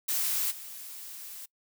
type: noise with level steps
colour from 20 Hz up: blue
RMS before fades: -29 / -43 dBFS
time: 0.08-1.46 s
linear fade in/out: 10 ms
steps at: 0.5 s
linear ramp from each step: 20 ms
effects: noise-tail reverb RT60 0.1 s tail -23 dB re dry